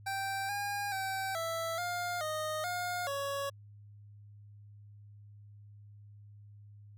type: tone with pitch steps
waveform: 25% pulse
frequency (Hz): 782 / 811 / 772 / 660 / 706 / 619 / 713 / 558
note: G5 / G#5 / G5 / E5 / F5 / D#5 / F5 / C#5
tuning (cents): -4 / -41 / -27 / +2 / +19 / -9 / +36 / +11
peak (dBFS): -30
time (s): 0.06-3.5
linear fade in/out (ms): 10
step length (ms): 430
effects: added 103 Hz sine -51 dBFS peak until 6.97 s